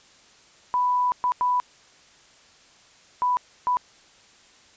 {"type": "tone bursts at uneven times", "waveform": "sine", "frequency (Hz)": 991, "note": "B5", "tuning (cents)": 6, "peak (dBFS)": -19, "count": 5, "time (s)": [[0.74, 1.12], [1.24, 1.32], [1.41, 1.6], [3.22, 3.37], [3.67, 3.77]], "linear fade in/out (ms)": 0, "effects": ["white hiss -54 dBFS RMS until 4.76 s", "resampled to 16000 Hz"]}